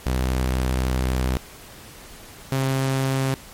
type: tone pair in turn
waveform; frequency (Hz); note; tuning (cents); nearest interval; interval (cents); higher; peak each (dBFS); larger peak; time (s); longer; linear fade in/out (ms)
sawtooth; 63.8 / 133.79; C2 / C3; -43 / +39; octave + minor second; 1282; second; -16; neither; 0.06-1.37 / 2.52-3.34; first; 0
effects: pink hiss -43 dBFS RMS until 3.53 s + MP3 64 kbps